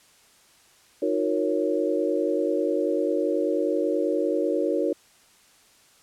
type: chord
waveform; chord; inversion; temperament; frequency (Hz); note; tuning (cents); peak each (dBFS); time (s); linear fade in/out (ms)
sine; D# minor seventh; none; equal with one note detuned; 311.1 / 361.3 / 466.2 / 554.4; D#4 / F#4 / A#4 / C#5; 0 / -41 / 0 / 0; -27; 1.02-4.93; 5
effects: white hiss -57 dBFS RMS until 6.02 s + low-pass 10000 Hz 12 dB/octave